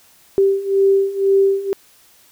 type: beating tone pair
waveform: sine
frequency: 390.3 / 392.3 Hz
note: G4 / G4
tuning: -8 / +1 cents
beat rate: 2 Hz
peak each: -17 / -14 dBFS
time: 0.38-1.73 s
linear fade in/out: 0 ms
effects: white hiss -51 dBFS RMS until 2.31 s